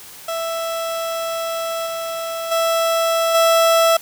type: tone with level steps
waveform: 30% pulse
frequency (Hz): 661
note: E5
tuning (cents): +5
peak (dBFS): -19 / -21 / -13 / -9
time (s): 0.28-3.97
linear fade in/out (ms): 5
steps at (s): 1.86 / 2.51 / 3.34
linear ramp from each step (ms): 10
effects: white hiss -39 dBFS RMS until 4.01 s